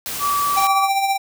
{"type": "noise", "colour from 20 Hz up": "white", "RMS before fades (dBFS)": -27, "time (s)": [0.06, 0.67], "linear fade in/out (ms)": 0}
{"type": "tone with vibrato", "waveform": "sine", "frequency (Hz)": 1152, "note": "D6", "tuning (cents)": -34, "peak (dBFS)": -17, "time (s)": [0.19, 0.89], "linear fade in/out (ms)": 50, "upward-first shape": "sine", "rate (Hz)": 16, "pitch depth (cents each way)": 8}
{"type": "tone with tremolo", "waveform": "square", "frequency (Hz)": 784, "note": "G5", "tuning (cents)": 0, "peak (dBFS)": -15, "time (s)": [0.56, 1.18], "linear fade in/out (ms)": 20, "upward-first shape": "triangle", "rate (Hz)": 15, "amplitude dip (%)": 55}
{"effects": []}